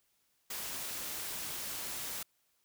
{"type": "noise", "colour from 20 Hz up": "white", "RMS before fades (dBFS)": -40, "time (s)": [0.5, 2.23], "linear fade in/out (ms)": 5, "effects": ["white hiss -75 dBFS RMS until 2.64 s"]}